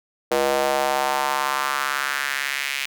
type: tone with high-pass filter sweep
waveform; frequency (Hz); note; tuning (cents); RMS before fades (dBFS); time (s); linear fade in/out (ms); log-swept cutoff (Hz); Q
square; 69; C#2; -7; -23; 0.31-2.86; 5; 490 to 2400; 2.5
effects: none